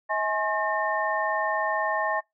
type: tone cluster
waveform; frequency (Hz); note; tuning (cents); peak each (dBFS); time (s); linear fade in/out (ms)
sine; 639 / 837 / 1073 / 1816; D#5 / G#5 / C6 / A#6; +46 / +13 / +43 / -46; -29; 0.09-2.21; 20
effects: noise-tail reverb RT60 0.2 s tail -26 dB re dry